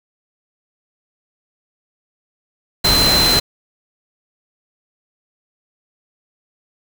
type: tone in noise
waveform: sine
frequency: 4082 Hz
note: C8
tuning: 44 cents flat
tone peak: -13 dBFS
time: 2.84-3.4 s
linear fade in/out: 10 ms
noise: pink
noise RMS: -17 dBFS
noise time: 2.84-3.4 s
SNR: +1 dB
effects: none